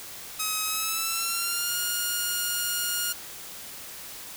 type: tone with pitch glide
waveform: 5% pulse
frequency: 1271 to 1426.6 Hz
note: D#6 to F6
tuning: +36 to +36 cents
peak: -15 dBFS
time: 0.39-3.13 s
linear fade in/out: 10 ms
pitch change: +200 cents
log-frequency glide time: 0.65-1.77 s
effects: white hiss -41 dBFS RMS until 4.36 s